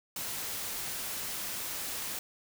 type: noise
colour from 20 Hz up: white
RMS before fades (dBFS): -37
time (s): 0.16-2.19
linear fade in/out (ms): 2
effects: none